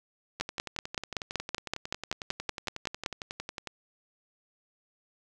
two click trains, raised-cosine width 0.2 ms, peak -12 / -19 dBFS, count 15 / 37, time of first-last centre 0.41-3.062 / 0.4-3.673 s, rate 5.28 / 11 Hz, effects none

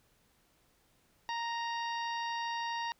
harmonic tone, 932.3 Hz, A#5, in tune, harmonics 1 / 2 / 3 / 4 / 5 / 6, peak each -35 / -41 / -45 / -47 / -49 / -51 dBFS, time 1.29-2.92 s, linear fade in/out 0 ms, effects pink hiss -70 dBFS RMS until 2.99 s

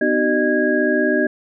sine tone cluster, 250.1 / 305.8 / 378.9 / 609 / 1647 Hz, B3 / D#4 / F#4 / D#5 / G#6, +22 / -30 / +41 / -37 / -15 cents, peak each -21 dBFS, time 0.01-1.27 s, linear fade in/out 5 ms, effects none

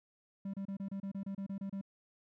triangle tone bursts, 196 Hz, G3, in tune, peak -35 dBFS, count 12, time 0.45-1.813 s, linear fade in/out 5 ms, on 87 ms, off 29 ms, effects none

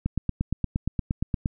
click train, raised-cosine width 5 ms, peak -12 dBFS, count 13, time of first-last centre 0.06-1.459 s, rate 8.58 Hz, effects none

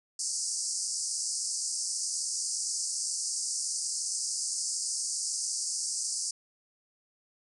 white band-pass noise, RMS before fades -33 dBFS, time 0.19-6.31 s, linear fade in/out 5 ms, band 4700 to 9400 Hz, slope 96 dB/octave, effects none

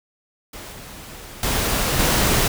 pink noise with level steps, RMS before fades -36 / -38 / -21 / -18 dBFS, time 0.53-2.48 s, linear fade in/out 5 ms, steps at 0.72 / 1.43 / 1.99 s, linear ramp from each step 2 ms, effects none

